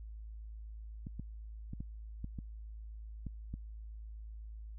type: clicks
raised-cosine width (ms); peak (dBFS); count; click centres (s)
5; -29; 8; 1.069 / 1.196 / 1.734 / 1.805 / 2.244 / 2.388 / 3.267 / 3.54
effects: added 54 Hz sine -44 dBFS peak until 4.78 s